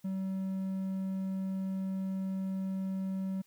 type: tone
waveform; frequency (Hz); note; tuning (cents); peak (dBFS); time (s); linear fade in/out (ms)
triangle; 190.8; G3; -47; -30; 0.04-3.42; 10
effects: white hiss -68 dBFS RMS until 3.46 s